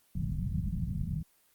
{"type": "low-pass noise", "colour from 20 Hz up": "white", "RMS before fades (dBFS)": -33, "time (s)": [0.15, 1.23], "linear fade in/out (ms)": 5, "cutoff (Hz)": 190, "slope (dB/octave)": 48, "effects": ["white hiss -67 dBFS RMS until 1.54 s", "Opus 24 kbps"]}